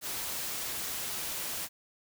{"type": "noise", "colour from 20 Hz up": "white", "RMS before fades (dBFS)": -36, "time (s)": [0.01, 1.69], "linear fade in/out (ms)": 50, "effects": []}